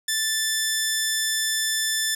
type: tone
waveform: 10% pulse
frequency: 1760 Hz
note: A6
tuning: in tune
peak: -13 dBFS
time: 0.08-2.15 s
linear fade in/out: 5 ms
effects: none